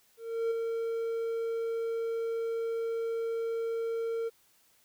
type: tone with ADSR envelope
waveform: triangle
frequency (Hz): 457.4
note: A#4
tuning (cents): -33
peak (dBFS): -24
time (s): 0.17-4.3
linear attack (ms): 340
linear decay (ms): 10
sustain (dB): -4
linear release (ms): 25
effects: white hiss -66 dBFS RMS until 4.84 s